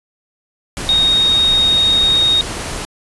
sine tone in noise, 3729 Hz, A#7, in tune, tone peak -10 dBFS, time 0.89-2.41 s, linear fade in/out 0 ms, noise pink, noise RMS -24 dBFS, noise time 0.77-2.85 s, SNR +11 dB, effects resampled to 24000 Hz

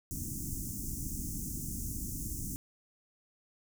pink band-stop noise, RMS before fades -38 dBFS, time 0.11-2.56 s, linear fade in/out 0 ms, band 310 to 6100 Hz, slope 48 dB/octave, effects none

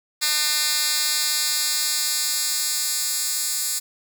10% pulse tone with high-pass filter sweep, 301.3 Hz, D4, 44 cents sharp, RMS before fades -23 dBFS, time 0.21-3.8 s, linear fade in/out 20 ms, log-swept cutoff 3600 to 7000 Hz, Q 0.96, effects none

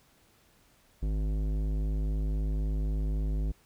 sine tone with tanh clipping, 51.91 Hz, G#1, in tune, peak -29 dBFS, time 1.02-3.52 s, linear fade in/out 10 ms, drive 15 dB, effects pink hiss -64 dBFS RMS until 3.65 s

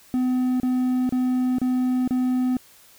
triangle tone bursts, 253.2 Hz, B3, 43 cents sharp, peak -17 dBFS, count 5, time 0.14-2.568 s, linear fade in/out 0 ms, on 460 ms, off 32 ms, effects white hiss -52 dBFS RMS until 2.98 s

